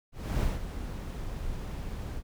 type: noise with ADSR envelope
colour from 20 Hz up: brown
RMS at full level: -26 dBFS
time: 0.12-2.23 s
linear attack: 290 ms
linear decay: 180 ms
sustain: -10 dB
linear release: 56 ms
effects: none